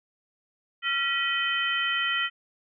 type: tone cluster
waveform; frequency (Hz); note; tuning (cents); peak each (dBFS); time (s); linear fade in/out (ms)
sine; 1371 / 1930 / 2514 / 3076; F6 / B6 / D#7 / G7; -32 / -40 / +17 / -33; -30 / -28 / -32 / -29; 0.82-2.3; 50
effects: none